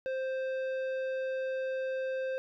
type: tone with tanh clipping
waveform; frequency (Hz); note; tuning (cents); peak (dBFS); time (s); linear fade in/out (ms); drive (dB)
triangle; 524; C5; +2; -33; 0.06-2.38; 0; 15
effects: none